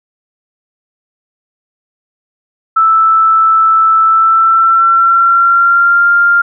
sine tone with pitch glide, 1318.5 to 1396.9 Hz, E6 to F6, 0 to 0 cents, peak -5 dBFS, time 2.76-6.42 s, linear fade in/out 10 ms, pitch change +100 cents, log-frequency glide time 4.04-6.09 s, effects none

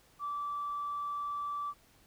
sine tone, 1161 Hz, D6, 20 cents flat, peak -33 dBFS, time 0.19-1.74 s, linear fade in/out 50 ms, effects tanh soft clip ceiling -29 dBFS + pink hiss -64 dBFS RMS until 2.06 s

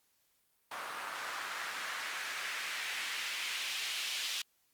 white noise with band-pass filter sweep, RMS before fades -39 dBFS, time 0.71-4.42 s, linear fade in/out 5 ms, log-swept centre 1100 to 3300 Hz, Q 1.6, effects white hiss -74 dBFS RMS until 4.73 s + Opus 48 kbps

